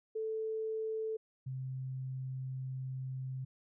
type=tone pair in turn; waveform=sine; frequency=440 / 130.81 Hz; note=A4 / C3; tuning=0 / 0 cents; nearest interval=octave + major sixth; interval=2100 cents; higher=first; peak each=-34 / -37 dBFS; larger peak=first; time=0.15-1.17 / 1.46-3.45 s; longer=second; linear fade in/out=10 ms; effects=none